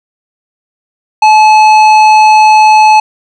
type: tone with tanh clipping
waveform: triangle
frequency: 861 Hz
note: A5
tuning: 38 cents flat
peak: -3 dBFS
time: 1.22-3 s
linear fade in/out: 5 ms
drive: 16 dB
effects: none